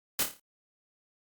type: noise with echo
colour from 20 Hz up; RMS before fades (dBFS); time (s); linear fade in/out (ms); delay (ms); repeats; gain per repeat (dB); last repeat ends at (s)
white; -27; 0.19-0.23; 2; 28; 6; -6; 0.398
effects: Opus 48 kbps